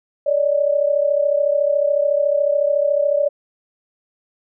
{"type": "tone pair together", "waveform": "sine", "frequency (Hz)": [570.1, 604], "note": ["C#5", "D5"], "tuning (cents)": [48, 48], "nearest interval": "minor second", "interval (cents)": 100, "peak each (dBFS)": [-16, -19], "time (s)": [0.26, 3.29], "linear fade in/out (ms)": 10, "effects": []}